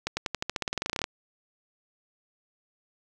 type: accelerating click train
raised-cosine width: 0.2 ms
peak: -11 dBFS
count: 19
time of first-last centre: 0.07-1.041 s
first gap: 100 ms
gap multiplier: 0.92
effects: none